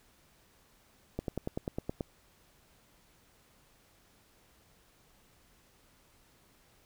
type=slowing click train; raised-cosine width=2 ms; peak=-20 dBFS; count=9; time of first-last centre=1.19-2.008 s; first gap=92 ms; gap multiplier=1.03; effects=pink hiss -65 dBFS RMS until 6.85 s

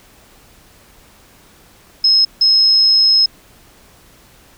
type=tone bursts at uneven times; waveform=sine; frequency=5160 Hz; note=E8; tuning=38 cents flat; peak=-8 dBFS; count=2; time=2.04-2.25 / 2.41-3.26 s; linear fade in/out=5 ms; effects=pink hiss -47 dBFS RMS until 4.57 s

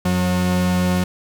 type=tone pair together; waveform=45% pulse; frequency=90 / 181.15 Hz; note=F#2 / F#3; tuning=-47 / -36 cents; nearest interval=octave; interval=1211 cents; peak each=-23 / -17 dBFS; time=0.05-1.04 s; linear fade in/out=5 ms; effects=none

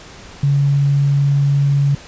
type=tone; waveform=sine; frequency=141 Hz; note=C#3; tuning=30 cents sharp; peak=-11 dBFS; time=0.43-1.95 s; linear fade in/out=5 ms; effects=pink hiss -38 dBFS RMS until 2.07 s + resampled to 16000 Hz

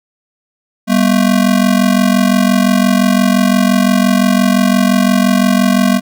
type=ring-modulated tone; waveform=square; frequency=220 Hz; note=A3; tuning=in tune; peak=-6 dBFS; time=0.87-6.01 s; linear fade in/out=50 ms; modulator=22.9 Hz; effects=none

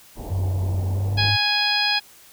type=low-pass noise; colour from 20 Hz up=pink; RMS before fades=-34 dBFS; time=0.15-1.33 s; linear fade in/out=50 ms; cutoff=900 Hz; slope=48 dB/octave
type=tone with pitch glide; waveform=sine; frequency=93.2 to 102.82 Hz; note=F#2 to G#2; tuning=+13 to -17 cents; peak=-20 dBFS; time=0.3-1.37 s; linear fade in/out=20 ms; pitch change=+170 cents; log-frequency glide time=0.86-1.24 s
type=harmonic tone; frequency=830.6 Hz; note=G#5; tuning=in tune; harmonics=1 / 2 / 3 / 4 / 5 / 6; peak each=-27 / -26 / -25 / -25 / -26 / -24 dBFS; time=1.17-2 s; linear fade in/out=20 ms
effects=white hiss -49 dBFS RMS until 2.32 s

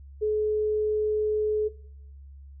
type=tone; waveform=sine; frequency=426.6 Hz; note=G#4; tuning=46 cents sharp; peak=-22 dBFS; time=0.21-1.69 s; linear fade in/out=20 ms; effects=noise-tail reverb RT60 0.7 s tail -19 dB re dry + added 69 Hz sine -43 dBFS peak until 2.6 s

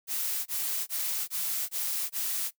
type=noise bursts; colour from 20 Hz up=blue; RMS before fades=-31 dBFS; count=6; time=0.07-2.51 s; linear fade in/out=50 ms; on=390 ms; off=20 ms; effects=noise-tail reverb RT60 0.1 s tail -19 dB re dry

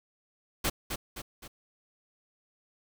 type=noise with echo; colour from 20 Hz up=pink; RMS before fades=-28 dBFS; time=0.64-0.7 s; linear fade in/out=10 ms; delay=260 ms; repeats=3; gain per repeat=-6 dB; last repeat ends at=1.48 s; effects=none

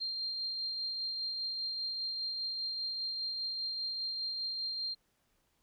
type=tone with tremolo; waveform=sine; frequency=4186 Hz; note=C8; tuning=in tune; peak=-33 dBFS; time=0-4.95 s; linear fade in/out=20 ms; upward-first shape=triangle; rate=5 Hz; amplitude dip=30%; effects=pink hiss -75 dBFS RMS until 5.62 s

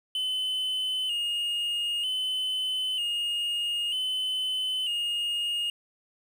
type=tone with vibrato; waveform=triangle; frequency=2941 Hz; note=F#7; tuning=11 cents flat; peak=-25 dBFS; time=0.15-5.7 s; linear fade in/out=2 ms; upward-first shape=square; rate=0.53 Hz; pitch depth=54 cents each way; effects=9-bit

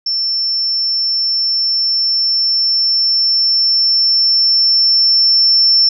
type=tone with level ramp; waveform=sine; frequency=5380 Hz; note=E8; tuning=34 cents sharp; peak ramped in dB=-14 to -7 dBFS; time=0.06-5.89 s; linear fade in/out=5 ms; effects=none

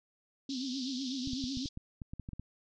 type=band-pass noise; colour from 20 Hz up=white; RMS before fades=-43 dBFS; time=0.49-1.69 s; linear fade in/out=10 ms; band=3300 to 5500 Hz; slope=48 dB/octave
type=tone with vibrato; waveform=sine; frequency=261.6 Hz; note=C4; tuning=in tune; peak=-35 dBFS; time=0.49-1.66 s; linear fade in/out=2 ms; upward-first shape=triangle; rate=8 Hz; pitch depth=130 cents each way
type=clicks; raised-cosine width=5 ms; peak=-29 dBFS; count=12; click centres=1.274 / 1.333 / 1.44 / 1.572 / 1.657 / 1.774 / 2.018 / 2.135 / 2.197 / 2.289 / 2.333 / 2.396 s
effects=none

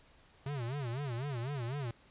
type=tone with vibrato; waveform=square; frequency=130.2 Hz; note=C3; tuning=8 cents flat; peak=-36 dBFS; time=0.46-1.91 s; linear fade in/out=2 ms; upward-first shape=sine; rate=4 Hz; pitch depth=210 cents each way; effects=pink hiss -63 dBFS RMS until 2.1 s + resampled to 8000 Hz

